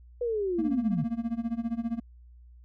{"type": "linear sweep", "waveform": "sine", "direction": "down", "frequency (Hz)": [492.9, 141.9], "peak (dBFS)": -26, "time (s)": [0.21, 1.04], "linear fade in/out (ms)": 5}
{"type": "tone with tremolo", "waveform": "triangle", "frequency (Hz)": 231.5, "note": "A#3", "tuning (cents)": -12, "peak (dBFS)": -23, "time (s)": [0.58, 2], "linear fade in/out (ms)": 10, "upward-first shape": "sine", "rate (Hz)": 15, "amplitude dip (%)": 90}
{"effects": ["added 60 Hz sine -49 dBFS peak until 2.64 s"]}